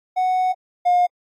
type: tone pair in turn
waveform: triangle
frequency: 740 / 713.8 Hz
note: F#5 / F5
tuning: 0 / +38 cents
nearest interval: minor second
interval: 62 cents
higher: first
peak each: -14 / -10 dBFS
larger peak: second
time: 0.16-0.53 / 0.85-1.07 s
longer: first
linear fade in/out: 20 ms
effects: tanh soft clip ceiling -9 dBFS + AAC 48 kbps